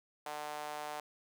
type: tone with high-pass filter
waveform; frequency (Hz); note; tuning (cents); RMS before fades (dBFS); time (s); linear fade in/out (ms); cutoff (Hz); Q
sawtooth; 150; D3; +37; -42; 0.26-1; 2; 740; 2.5
effects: none